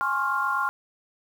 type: chord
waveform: sine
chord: Db major seventh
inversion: second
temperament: equal with one note detuned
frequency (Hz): 830.6 / 1060.5 / 1108.7 / 1396.9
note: Ab5 / C6 / Db6 / F6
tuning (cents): 0 / +23 / 0 / 0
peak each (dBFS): -32 / -27 / -31 / -26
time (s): 0.01-0.69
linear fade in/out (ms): 0
effects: 8-bit